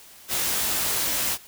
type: noise with comb filter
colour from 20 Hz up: white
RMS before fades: -25 dBFS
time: 0.28-1.38 s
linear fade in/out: 50 ms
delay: 17 ms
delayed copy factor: +0.55
effects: white hiss -48 dBFS RMS until 1.47 s